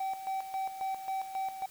triangle tone with tremolo, 769 Hz, G5, 33 cents flat, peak -29 dBFS, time 0-1.66 s, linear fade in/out 5 ms, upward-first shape square, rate 3.7 Hz, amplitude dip 65%, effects white hiss -55 dBFS RMS until 1.7 s

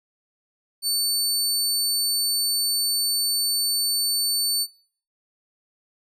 25% pulse tone, 4500 Hz, C#8, 25 cents sharp, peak -16 dBFS, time 0.82-4.67 s, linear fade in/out 50 ms, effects noise-tail reverb RT60 0.5 s tail -22 dB re dry

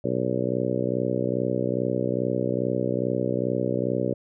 harmonic tone, 62.4 Hz, B1, 19 cents sharp, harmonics 2 / 3 / 4 / 5 / 6 / 7 / 8 / 9, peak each -31 / -31 / -31 / -31 / -31 / -31 / -31 / -31 dBFS, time 0.04-4.14 s, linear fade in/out 5 ms, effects none

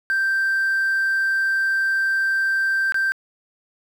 triangle tone with dropouts, 1568 Hz, G6, in tune, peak -15 dBFS, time 0.1-3.12 s, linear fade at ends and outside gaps 0 ms, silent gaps 2.922-2.944 s, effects tanh soft clip ceiling -13 dBFS + 8-bit

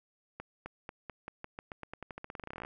accelerating click train, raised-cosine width 0.5 ms, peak -26 dBFS, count 27, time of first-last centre 0.4-2.649 s, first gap 260 ms, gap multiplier 0.89, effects none

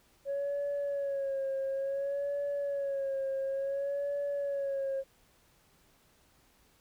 sine tone with vibrato, 554.4 Hz, C#5, in tune, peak -29 dBFS, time 0.25-5.04 s, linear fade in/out 50 ms, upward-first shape sine, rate 0.57 Hz, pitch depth 49 cents each way, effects tanh soft clip ceiling -28 dBFS + pink hiss -66 dBFS RMS until 6.8 s

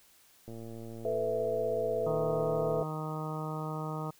click train, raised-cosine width 2 ms, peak -32 dBFS, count 267, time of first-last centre 0.48-2.813 s, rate 114 Hz
sine chord, A suspended second, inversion none, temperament equal with one note detuned, 440 / 496.7 / 659.3 Hz, A4 / B4 / E5, 0 / +10 / 0 cents, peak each -33 dBFS, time 1.05-2.83 s, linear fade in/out 2 ms
harmonic tone, 155.56 Hz, D#3, in tune, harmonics 1 / 2 / 3 / 4 / 5 / 6 / 7 / 8, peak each -36 / -43 / -43 / -45 / -45 / -45 / -47 / -43 dBFS, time 2.06-4.11 s, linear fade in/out 10 ms
effects white hiss -62 dBFS RMS until 4.19 s

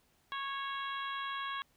harmonic tone, 551 Hz, C#5, 11 cents flat, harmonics 2 / 3 / 4 / 5 / 6 / 7, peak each -38 / -42 / -49 / -49 / -45 / -51 dBFS, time 0.32-1.62 s, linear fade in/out 0 ms, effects pink hiss -71 dBFS RMS until 1.76 s

